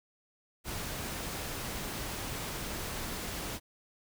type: noise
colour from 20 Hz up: pink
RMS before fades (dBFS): -38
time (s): 0.64-3.6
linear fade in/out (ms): 50
effects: none